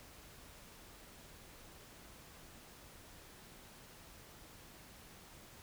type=silence; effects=pink hiss -57 dBFS RMS until 5.62 s